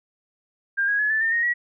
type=tone with pitch steps; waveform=sine; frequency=1600 / 1649.7 / 1701 / 1753.9 / 1808.4 / 1864.7 / 1922.6 Hz; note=G6 / G#6 / G#6 / A6 / A6 / A#6 / B6; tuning=+35 / -12 / +41 / -6 / +47 / 0 / -47 cents; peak=-19 dBFS; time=0.77-1.54 s; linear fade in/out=20 ms; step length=110 ms; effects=none